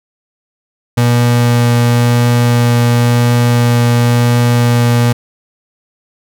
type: tone with vibrato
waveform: 35% pulse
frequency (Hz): 120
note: B2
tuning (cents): -49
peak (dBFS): -6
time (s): 0.97-5.13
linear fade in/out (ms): 10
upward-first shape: triangle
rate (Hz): 0.95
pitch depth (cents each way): 8
effects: none